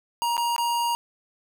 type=tone with dropouts; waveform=square; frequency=944 Hz; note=A#5; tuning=22 cents sharp; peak=-23 dBFS; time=0.22-0.95 s; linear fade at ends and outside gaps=0 ms; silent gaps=0.368-0.378 / 0.563-0.581 s; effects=none

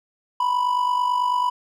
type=tone with amplitude modulation; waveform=triangle; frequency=987.8 Hz; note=B5; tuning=in tune; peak=-14 dBFS; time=0.4-1.5 s; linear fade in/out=5 ms; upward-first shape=sine; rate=49.1 Hz; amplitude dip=60%; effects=none

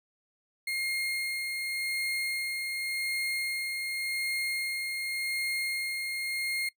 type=tone with tremolo; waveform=35% pulse; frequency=2133 Hz; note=C7; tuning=33 cents sharp; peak=-27 dBFS; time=0.67-6.69 s; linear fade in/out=5 ms; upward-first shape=sine; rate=0.88 Hz; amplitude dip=30%; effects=noise-tail reverb RT60 0.1 s tail -22 dB re dry

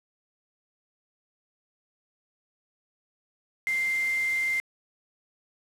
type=tone in noise; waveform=sine; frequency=2093 Hz; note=C7; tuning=in tune; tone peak=-24 dBFS; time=3.67-4.6 s; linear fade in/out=0 ms; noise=white; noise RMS=-42 dBFS; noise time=3.67-4.6 s; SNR=+15 dB; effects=low-pass 11000 Hz 12 dB/octave

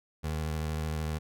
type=tone with vibrato; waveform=25% pulse; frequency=77.78 Hz; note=D#2; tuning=in tune; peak=-27 dBFS; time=0.23-1.19 s; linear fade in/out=20 ms; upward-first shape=sine; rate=13 Hz; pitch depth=30 cents each way; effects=none

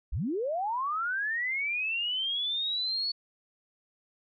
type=linear sweep; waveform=sine; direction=up; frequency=34.75 to 4444 Hz; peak=-28 dBFS; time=0.12-3.12 s; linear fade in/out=10 ms; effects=none

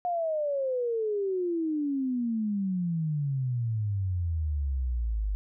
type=exponential sweep; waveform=sine; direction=down; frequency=720 to 49.13 Hz; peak=-26 dBFS; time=0.05-5.35 s; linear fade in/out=0 ms; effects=none

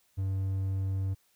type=tone; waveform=triangle; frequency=96.1 Hz; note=G2; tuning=34 cents flat; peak=-26 dBFS; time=0.17-1.15 s; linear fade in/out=20 ms; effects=white hiss -69 dBFS RMS until 1.35 s

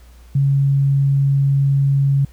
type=tone; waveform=sine; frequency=138.59 Hz; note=C#3; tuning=in tune; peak=-12 dBFS; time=0.35-2.25 s; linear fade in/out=5 ms; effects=added 60 Hz sine -41 dBFS peak until 2.32 s + pink hiss -53 dBFS RMS until 2.32 s

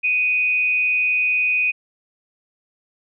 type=tone with frequency modulation; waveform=sine; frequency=2489 Hz; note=D#7; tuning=in tune; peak=-16 dBFS; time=0.03-1.72 s; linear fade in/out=20 ms; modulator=186 Hz; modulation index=0.33; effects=none

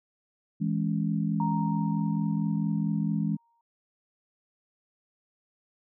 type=chord; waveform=sine; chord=C# minor; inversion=first; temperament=equal with one note detuned; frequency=163.2 / 207.7 / 277.2 Hz; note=E3 / G#3 / C#4; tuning=-17 / 0 / 0 cents; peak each=-28 / -28 / -34 dBFS; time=0.6-3.37 s; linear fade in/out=20 ms
type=tone with exponential decay; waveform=sine; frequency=932 Hz; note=A#5; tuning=1 cent flat; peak=-28 dBFS; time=1.4-3.61 s; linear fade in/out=2 ms; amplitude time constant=480 ms
effects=none

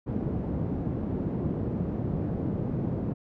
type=band-pass noise; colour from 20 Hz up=pink; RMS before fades=-30 dBFS; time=0.06-3.14 s; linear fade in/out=20 ms; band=110 to 310 Hz; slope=12 dB/octave; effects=none

